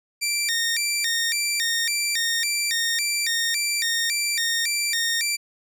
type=tone with vibrato; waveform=15% pulse; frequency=2080 Hz; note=C7; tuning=11 cents flat; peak=-15 dBFS; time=0.21-5.37 s; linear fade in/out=20 ms; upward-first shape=square; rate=1.8 Hz; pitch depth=210 cents each way; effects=none